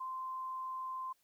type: tone with frequency modulation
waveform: sine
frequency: 1040 Hz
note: C6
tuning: 11 cents flat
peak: -38 dBFS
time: 0-1.13 s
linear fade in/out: 10 ms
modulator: 33.2 Hz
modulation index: 0.2
effects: white hiss -75 dBFS RMS until 1.23 s